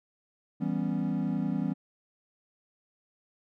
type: chord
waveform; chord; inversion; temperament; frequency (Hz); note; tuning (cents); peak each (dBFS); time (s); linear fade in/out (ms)
triangle; C# half-diminished seventh; first; equal; 164.81 / 196 / 246.9 / 277.2; E3 / G3 / B3 / C#4; 0 / 0 / 0 / 0; -31 / -30 / -31 / -32; 0.6-1.74; 20
effects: none